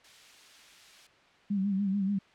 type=noise; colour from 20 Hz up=violet; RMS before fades=-37 dBFS; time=0.04-1.07 s; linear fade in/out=5 ms
type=tone with vibrato; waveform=sine; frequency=197.1 Hz; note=G3; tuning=10 cents sharp; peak=-26 dBFS; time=1.5-2.19 s; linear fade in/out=10 ms; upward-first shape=sine; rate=6.9 Hz; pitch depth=69 cents each way
effects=white hiss -60 dBFS RMS until 2.34 s + low-pass 3000 Hz 12 dB/octave